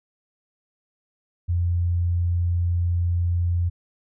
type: tone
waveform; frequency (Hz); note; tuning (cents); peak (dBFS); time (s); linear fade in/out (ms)
sine; 87; F2; -6; -19; 1.48-3.7; 20
effects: none